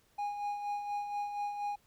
triangle tone with tremolo, 821 Hz, G#5, 20 cents flat, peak -30 dBFS, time 0.18-1.76 s, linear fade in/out 10 ms, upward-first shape sine, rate 4.2 Hz, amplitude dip 50%, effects pink hiss -69 dBFS RMS until 1.86 s

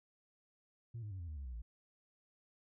sine tone with pitch steps, 116.54 / 105.03 / 94.66 / 85.31 / 76.89 / 69.3 / 62.45 / 56.29 Hz, A#2 / G#2 / F#2 / F2 / D#2 / C#2 / B1 / A1, 0 / +20 / +40 / -40 / -20 / 0 / +20 / +40 cents, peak -40 dBFS, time 0.94-1.62 s, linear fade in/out 10 ms, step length 85 ms, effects tanh soft clip ceiling -40 dBFS

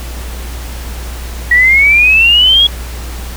sine exponential sweep, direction up, 1913 to 3349 Hz, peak -4 dBFS, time 1.51-2.67 s, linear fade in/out 5 ms, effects added 60 Hz sine -21 dBFS peak until 3.36 s + pink hiss -29 dBFS RMS until 3.36 s

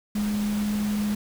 sine tone in noise, 208.6 Hz, G#3, 8 cents sharp, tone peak -23 dBFS, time 0.15-1.15 s, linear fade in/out 5 ms, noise pink, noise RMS -37 dBFS, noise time 0.15-1.15 s, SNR +11 dB, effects none

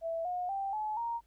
sine tone with pitch steps, 660 / 719.7 / 784.9 / 855.9 / 933.4 Hz, E5 / F#5 / G5 / A5 / A#5, +2 / -48 / +2 / -48 / +2 cents, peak -32 dBFS, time 0.01-1.21 s, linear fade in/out 50 ms, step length 240 ms, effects added 51 Hz sine -65 dBFS peak until 1.26 s + pink hiss -74 dBFS RMS until 1.26 s

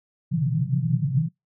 white band-pass noise, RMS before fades -23 dBFS, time 0.31-1.29 s, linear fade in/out 20 ms, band 120 to 170 Hz, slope 96 dB/octave, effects noise-tail reverb RT60 0.2 s tail -26 dB re dry

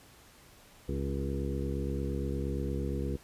harmonic tone with a mistuned harmonic, 68.6 Hz, C#2, 17 cents flat, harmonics 1 / 2 / 3 / 4 / 5 / 6 / 7, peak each -34 / -37 / -39 / -40 / -41 / -42 / -42 dBFS, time 0.88-3.17 s, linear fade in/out 10 ms, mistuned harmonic 5, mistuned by +35 cents, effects pink hiss -57 dBFS RMS until 3.23 s + resampled to 32000 Hz

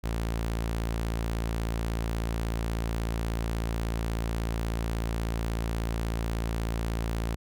sawtooth tone, 56.4 Hz, A1, 44 cents sharp, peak -24 dBFS, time 0.03-7.36 s, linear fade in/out 20 ms, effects none

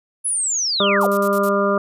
sine linear sweep, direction down, 10548 to 331.4 Hz, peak -18 dBFS, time 0.24-1.08 s, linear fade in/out 20 ms
harmonic tone, 200 Hz, G3, 35 cents sharp, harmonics 1 / 2 / 3 / 5 / 6 / 7, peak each -22 / -21 / -20 / -30 / -21 / -27 dBFS, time 0.8-1.78 s, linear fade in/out 2 ms
violet noise bursts, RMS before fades -29 dBFS, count 5, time 1.01-1.489 s, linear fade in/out 0 ms, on 55 ms, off 51 ms
effects resampled to 32000 Hz

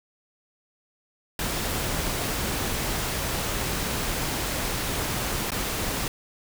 pink noise with dropouts, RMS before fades -28 dBFS, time 1.39-6.08 s, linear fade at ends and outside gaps 2 ms, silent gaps 5.506-5.518 s, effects none

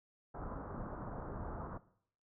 pink low-pass noise, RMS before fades -44 dBFS, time 0.34-1.78 s, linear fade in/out 10 ms, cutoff 1400 Hz, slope 48 dB/octave, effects noise-tail reverb RT60 0.6 s tail -17 dB re dry

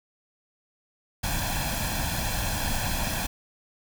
pink noise with comb filter, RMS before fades -28 dBFS, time 1.23-3.27 s, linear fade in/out 10 ms, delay 1.2 ms, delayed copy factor +0.75, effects none

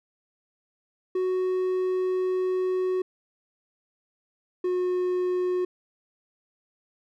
triangle tone pair in turn, 370 / 362.8 Hz, F#4 / F#4, 0 / -34 cents, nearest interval unison, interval 34 cents, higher first, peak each -21 dBFS, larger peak neither, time 1.15-3.02 / 4.64-5.65 s, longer first, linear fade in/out 5 ms, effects none

